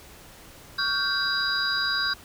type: tone cluster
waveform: sine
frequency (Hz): 1125 / 1416 / 1557 / 3919 / 4850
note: C#6 / F6 / G6 / B7 / D#8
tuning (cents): +25 / +23 / -12 / -14 / -45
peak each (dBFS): -33 / -33 / -27 / -30 / -28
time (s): 0.78-2.14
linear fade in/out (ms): 10
effects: pink hiss -48 dBFS RMS until 2.24 s